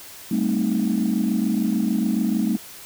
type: chord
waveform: sine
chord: A half-diminished seventh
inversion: third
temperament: equal with one note detuned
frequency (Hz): 196 / 222.8 / 261.6 / 311.1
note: G3 / A3 / C4 / Eb4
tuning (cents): 0 / +22 / 0 / 0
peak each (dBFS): -23 / -21 / -26 / -26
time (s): 0.31-2.57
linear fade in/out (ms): 5
effects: tanh soft clip ceiling -12 dBFS + white hiss -41 dBFS RMS until 2.85 s